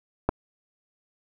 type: clicks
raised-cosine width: 1 ms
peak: -7 / -17 dBFS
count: 2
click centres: 0.29 / 0.293 s
effects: none